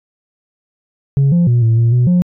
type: tone with pitch steps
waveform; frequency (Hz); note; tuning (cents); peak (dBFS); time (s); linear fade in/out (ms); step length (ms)
sine; 138.2 / 173 / 120.4 / 113.6 / 116.4 / 123.1 / 178.3; C#3 / F3 / B2 / A#2 / A#2 / B2 / F3; -5 / -16 / -44 / -44 / -2 / -5 / +36; -6; 1.17-2.22; 0; 150
effects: tanh soft clip ceiling -7 dBFS